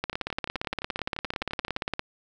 two click trains, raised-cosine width 0.3 ms, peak -12 / -19 dBFS, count 35 / 20, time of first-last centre 0.04-1.994 / 0.13-1.768 s, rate 17.4 / 11.6 Hz, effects none

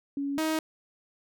sine / sawtooth tone pair in turn, 280.4 / 315.7 Hz, C#4 / D#4, +20 / +25 cents, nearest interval major second, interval 205 cents, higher second, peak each -28 / -22 dBFS, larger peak second, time 0.17-0.38 / 0.38-0.59 s, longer neither, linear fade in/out 2 ms, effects none

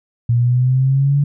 sine exponential sweep, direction up, 117.5 to 144.4 Hz, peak -11 dBFS, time 0.29-1.24 s, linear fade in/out 5 ms, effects none

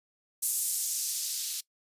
violet noise with band-pass filter sweep, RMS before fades -32 dBFS, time 0.42-1.61 s, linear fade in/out 10 ms, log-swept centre 8800 to 4200 Hz, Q 1.3, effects noise-tail reverb RT60 0.1 s tail -21 dB re dry + resampled to 32000 Hz

